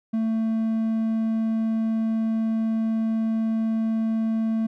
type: tone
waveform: triangle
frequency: 223 Hz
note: A3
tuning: 23 cents sharp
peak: -19 dBFS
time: 0.13-4.67 s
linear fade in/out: 10 ms
effects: none